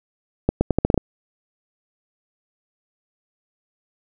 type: accelerating click train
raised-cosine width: 2 ms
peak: -3 dBFS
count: 8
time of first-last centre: 0.49-0.977 s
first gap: 120 ms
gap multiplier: 0.81
effects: none